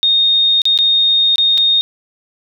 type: tone with dropouts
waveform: sine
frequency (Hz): 3696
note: A#7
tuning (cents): -16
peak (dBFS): -9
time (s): 0.03-1.81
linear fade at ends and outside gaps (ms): 0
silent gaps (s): 0.618-0.654 / 0.776-0.788 / 1.358-1.382 / 1.576-1.58
effects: none

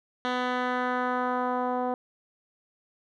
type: tone with low-pass filter sweep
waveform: 10% pulse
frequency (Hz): 250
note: B3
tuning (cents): +21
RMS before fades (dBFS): -28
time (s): 0.25-1.94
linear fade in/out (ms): 0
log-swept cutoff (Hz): 3100 to 740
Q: 1.4
effects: none

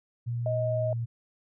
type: tone with pitch glide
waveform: sine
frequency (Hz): 118.8 to 116.56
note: A#2 to A#2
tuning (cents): +33 to 0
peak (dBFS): -28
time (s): 0.26-1.06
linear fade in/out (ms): 20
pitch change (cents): -33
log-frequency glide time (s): 0.59-0.92
type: tone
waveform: sine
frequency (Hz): 628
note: D#5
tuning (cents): +16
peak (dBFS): -27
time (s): 0.46-0.93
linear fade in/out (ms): 2
effects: none

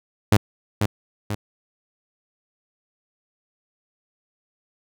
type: tone with echo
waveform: sawtooth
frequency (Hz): 103.83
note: G#2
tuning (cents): 0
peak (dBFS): -8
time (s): 0.32-0.37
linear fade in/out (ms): 5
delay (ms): 490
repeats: 2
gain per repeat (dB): -6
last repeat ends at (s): 1.35
effects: none

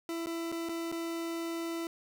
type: tone with dropouts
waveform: 40% pulse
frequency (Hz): 333.2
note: E4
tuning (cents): +19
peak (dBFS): -33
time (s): 0.09-1.87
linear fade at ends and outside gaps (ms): 1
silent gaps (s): 0.26-0.269 / 0.518-0.524 / 0.688-0.693 / 0.917-0.924
effects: none

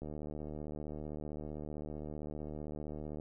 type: click train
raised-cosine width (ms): 2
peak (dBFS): -30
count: 241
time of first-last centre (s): 0.02-3.199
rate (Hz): 75.5
effects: none

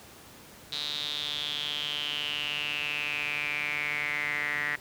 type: tone with band-pass filter sweep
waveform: sawtooth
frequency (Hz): 147.7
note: D3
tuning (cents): +10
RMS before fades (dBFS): -32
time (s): 0.72-4.76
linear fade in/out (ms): 5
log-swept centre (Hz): 3900 to 1900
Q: 8.6
effects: pink hiss -50 dBFS RMS until 4.8 s + high-pass 80 Hz 12 dB/octave

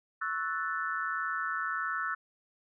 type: chord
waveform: sine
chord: F# minor seventh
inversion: second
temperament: equal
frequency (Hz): 1108.7 / 1318.5 / 1480 / 1760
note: C#6 / E6 / F#6 / A6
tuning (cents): 0 / 0 / 0 / 0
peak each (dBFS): -40 / -34 / -35 / -38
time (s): 0.21-2.15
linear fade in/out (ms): 10
effects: none

